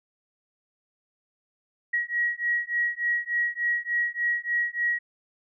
sine beating tone pair, 1904 / 1907.4 Hz, A#6 / A#6, +36 / +39 cents, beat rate 3.4 Hz, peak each -27 dBFS, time 1.93-4.99 s, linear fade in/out 10 ms, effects none

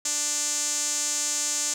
sawtooth tone with band-pass filter, 295 Hz, D4, 8 cents sharp, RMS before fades -27 dBFS, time 0.05-1.74 s, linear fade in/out 5 ms, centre 7000 Hz, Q 4.8, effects none

